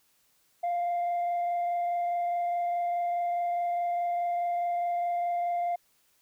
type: tone with frequency modulation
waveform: sine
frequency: 698.5 Hz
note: F5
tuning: in tune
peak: -24 dBFS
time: 0.63-5.76 s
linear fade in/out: 10 ms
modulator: 24.8 Hz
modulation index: 0.26
effects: tanh soft clip ceiling -25 dBFS + white hiss -68 dBFS RMS until 6.21 s